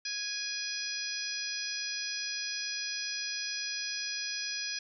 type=harmonic tone with a mistuned harmonic; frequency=830.6 Hz; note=G#5; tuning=in tune; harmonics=2 / 3 / 4 / 5 / 6 / 7; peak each=-42 / -41 / -45 / -43 / -37 / -41 dBFS; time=0.05-4.79 s; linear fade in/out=5 ms; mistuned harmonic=3; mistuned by=-15 cents; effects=none